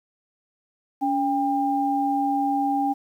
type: tone pair together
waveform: sine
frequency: 282.4 / 798.7 Hz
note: C#4 / G5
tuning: +32 / +32 cents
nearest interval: octave + tritone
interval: 1800 cents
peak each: -24 / -22 dBFS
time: 1.01-2.94 s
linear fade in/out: 20 ms
effects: 9-bit